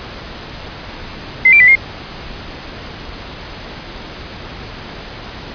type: tone with pitch steps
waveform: sine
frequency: 2063 / 2353 / 1994 / 2127 Hz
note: C7 / D7 / B6 / C7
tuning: -25 / +3 / +16 / +28 cents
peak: -4 dBFS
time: 1.45-1.754 s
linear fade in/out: 5 ms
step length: 76 ms
effects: pink hiss -30 dBFS RMS until 5.54 s + resampled to 11025 Hz